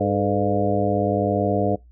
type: harmonic tone with a mistuned harmonic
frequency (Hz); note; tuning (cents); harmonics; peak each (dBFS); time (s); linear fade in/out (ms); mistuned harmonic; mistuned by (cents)
100.8; G2; +49; 1 / 2 / 3 / 4 / 5 / 6 / 7; -26 / -26 / -26 / -26 / -26 / -26 / -26; 0-1.76; 10; 4; +93
effects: noise-tail reverb RT60 0.2 s tail -24 dB re dry + added 60 Hz sine -46 dBFS peak until 1.91 s